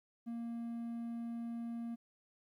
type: tone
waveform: triangle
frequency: 233.1 Hz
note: A#3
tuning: in tune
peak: -37 dBFS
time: 0.26-1.96 s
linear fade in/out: 20 ms
effects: 13-bit